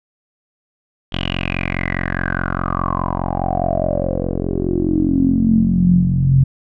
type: tone with low-pass filter sweep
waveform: 10% pulse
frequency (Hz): 44.85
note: F1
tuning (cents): +47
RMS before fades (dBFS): -17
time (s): 1.12-6.44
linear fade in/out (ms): 10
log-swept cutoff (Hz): 3200 to 130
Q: 9.6
effects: none